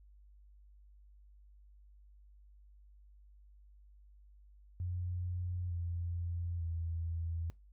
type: tone with pitch steps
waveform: sine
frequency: 89.3 / 86.16 / 83.13 Hz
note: F2 / F2 / E2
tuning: +39 / -23 / +15 cents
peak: -35 dBFS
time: 4.8-7.5 s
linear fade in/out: 0 ms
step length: 900 ms
effects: noise-tail reverb RT60 0.2 s tail -21 dB re dry + added 50 Hz sine -57 dBFS peak until 7.72 s